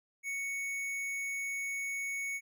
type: tone with tanh clipping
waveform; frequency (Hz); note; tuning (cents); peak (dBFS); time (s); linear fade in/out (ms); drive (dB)
triangle; 2221; C#7; +3; -36; 0.23-2.41; 50; 18
effects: none